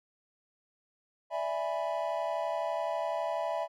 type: chord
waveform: triangle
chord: E dominant seventh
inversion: third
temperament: equal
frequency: 587.3 / 659.3 / 830.6 / 987.8 Hz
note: D5 / E5 / G#5 / B5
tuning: 0 / 0 / 0 / 0 cents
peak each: -35 / -31 / -36 / -36 dBFS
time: 1.3-3.68 s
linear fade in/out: 50 ms
effects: none